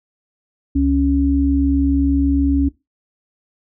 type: tone pair together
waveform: sine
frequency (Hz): 69.3 / 277.2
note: C#2 / C#4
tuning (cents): 0 / 0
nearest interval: 2 octaves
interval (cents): 2400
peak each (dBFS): -18 / -14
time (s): 0.75-2.69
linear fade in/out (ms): 10
effects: noise-tail reverb RT60 0.2 s tail -18 dB re dry